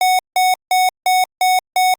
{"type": "tone bursts", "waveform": "square", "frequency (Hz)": 740, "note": "F#5", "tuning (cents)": 0, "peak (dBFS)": -12, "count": 6, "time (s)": [0.01, 1.94], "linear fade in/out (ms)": 2, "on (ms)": 180, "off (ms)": 170, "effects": ["Opus 48 kbps"]}